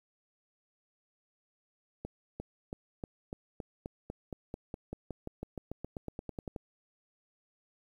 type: accelerating click train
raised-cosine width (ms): 2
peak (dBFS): -25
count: 25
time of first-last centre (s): 2.05-6.562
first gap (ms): 350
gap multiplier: 0.94
effects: 10-bit